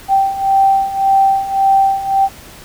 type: beating tone pair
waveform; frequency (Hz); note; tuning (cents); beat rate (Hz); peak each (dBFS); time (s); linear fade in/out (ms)
sine; 779 / 780.8; G5 / G5; -11 / -7; 1.8; -15 / -11; 0.08-2.29; 50
effects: pink hiss -37 dBFS RMS until 2.64 s